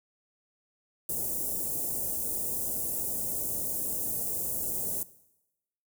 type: band-stop noise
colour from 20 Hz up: white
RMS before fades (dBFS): -32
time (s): 1.09-5.03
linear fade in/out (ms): 2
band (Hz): 620 to 8100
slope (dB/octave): 24
effects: noise-tail reverb RT60 0.9 s tail -18 dB re dry